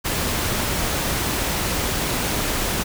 pink noise, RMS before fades -23 dBFS, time 0.04-2.84 s, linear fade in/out 20 ms, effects none

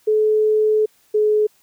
sine tone pair in turn, 430 / 425.1 Hz, A4 / G#4, -40 / +40 cents, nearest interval unison, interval 20 cents, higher first, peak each -13 dBFS, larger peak neither, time 0.07-0.86 / 1.14-1.47 s, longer first, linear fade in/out 10 ms, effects white hiss -58 dBFS RMS until 1.62 s

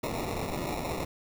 white noise with sample-and-hold, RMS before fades -33 dBFS, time 0.03-1.05 s, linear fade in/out 5 ms, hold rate 1575 Hz, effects none

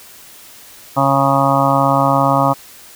harmonic tone, 137.5 Hz, C#3, 14 cents flat, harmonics 1 / 2 / 4 / 5 / 6 / 7 / 8 / 9, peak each -19 / -19 / -19 / -19 / -19 / -19 / -19 / -19 dBFS, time 0.96-2.54 s, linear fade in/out 20 ms, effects white hiss -40 dBFS RMS until 2.95 s

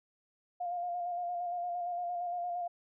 sine tone with vibrato, 704 Hz, F5, 14 cents sharp, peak -33 dBFS, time 0.6-2.68 s, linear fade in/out 10 ms, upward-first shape square, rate 8.7 Hz, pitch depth 25 cents each way, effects none

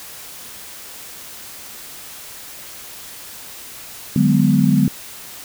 sine chord, G# half-diminished seventh, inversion second, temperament just, 149.51 / 186.89 / 207.7 / 249.2 Hz, D3 / F#3 / G#3 / B3, +31 / +18 / 0 / +16 cents, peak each -17 dBFS, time 4.16-4.88 s, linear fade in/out 2 ms, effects white hiss -36 dBFS RMS until 5.44 s

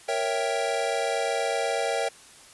square chord, A# diminished seventh, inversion none, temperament equal, 466.2 / 554.4 / 659.3 / 784 Hz, A#4 / C#5 / E5 / G5, 0 / 0 / 0 / 0 cents, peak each -31 dBFS, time 0.08-2.09 s, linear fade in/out 10 ms, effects white hiss -50 dBFS RMS until 2.53 s + resampled to 24000 Hz

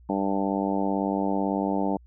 harmonic tone, 98 Hz, G2, in tune, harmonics 2 / 3 / 4 / 5 / 6 / 7 / 8 / 9, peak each -28 / -28 / -34 / -34 / -34 / -34 / -34 / -33 dBFS, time 0.09-1.97 s, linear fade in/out 5 ms, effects added 60 Hz sine -49 dBFS peak until 2.06 s

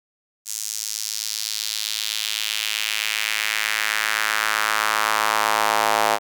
square tone with high-pass filter sweep, 53.9 Hz, A1, 35 cents flat, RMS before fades -23 dBFS, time 0.45-6.19 s, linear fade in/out 50 ms, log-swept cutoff 6800 to 740 Hz, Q 1.9, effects none

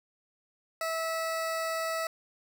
20% pulse tone, 651 Hz, E5, 22 cents flat, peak -25 dBFS, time 0.81-2.07 s, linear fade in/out 2 ms, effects none

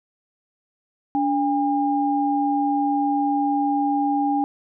sine tone pair together, 287.8 / 808 Hz, D4 / G#5, -35 / -48 cents, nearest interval octave + tritone, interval 1787 cents, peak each -21 dBFS, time 1.15-4.44 s, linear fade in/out 0 ms, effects none

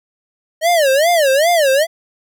square tone with vibrato, 609 Hz, D#5, 37 cents flat, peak -11 dBFS, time 0.61-1.87 s, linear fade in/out 50 ms, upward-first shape sine, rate 2.5 Hz, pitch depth 250 cents each way, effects none

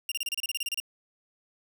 sawtooth tone bursts, 2794 Hz, F7, in tune, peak -25 dBFS, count 13, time 0.09-0.801 s, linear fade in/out 2 ms, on 27 ms, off 30 ms, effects none

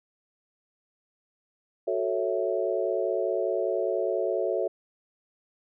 sine chord, F# minor seventh, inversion none, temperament equal, 370 / 440 / 554.4 / 659.3 Hz, F#4 / A4 / C#5 / E5, 0 / 0 / 0 / 0 cents, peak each -30 dBFS, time 1.87-4.68 s, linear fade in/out 10 ms, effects none

